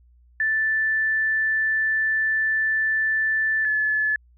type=tone pair in turn; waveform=sine; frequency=1760 / 1723.8 Hz; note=A6 / A6; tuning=0 / -36 cents; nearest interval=unison; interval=36 cents; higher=first; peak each=-19 dBFS; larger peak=neither; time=0.4-3.65 / 3.65-4.16 s; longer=first; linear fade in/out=2 ms; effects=added 60 Hz sine -52 dBFS peak until 4.37 s